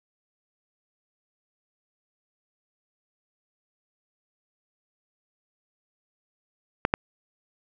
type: clicks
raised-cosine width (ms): 0.5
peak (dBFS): -5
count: 2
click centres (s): 6.851 / 6.939
effects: none